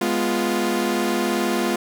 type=chord; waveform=sawtooth; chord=F diminished; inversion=first; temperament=equal; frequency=207.7 / 246.9 / 349.2 Hz; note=Ab3 / Cb4 / F4; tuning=0 / 0 / 0 cents; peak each=-21 / -21 / -19 dBFS; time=0.01-1.76 s; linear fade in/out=5 ms; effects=none